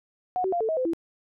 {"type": "tone with pitch steps", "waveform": "sine", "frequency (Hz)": [732, 378.7, 694, 442.7, 638, 512, 332.9], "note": ["F#5", "F#4", "F5", "A4", "D#5", "C5", "E4"], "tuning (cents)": [-19, 40, -11, 11, 43, -38, 17], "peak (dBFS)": -23, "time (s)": [0.36, 0.934], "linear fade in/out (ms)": 0, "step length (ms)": 82, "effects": []}